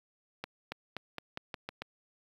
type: accelerating click train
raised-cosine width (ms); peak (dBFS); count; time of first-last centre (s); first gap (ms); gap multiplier
0.3; -21; 8; 0.44-1.82; 280; 0.88
effects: high-pass 80 Hz 12 dB/octave + 9-bit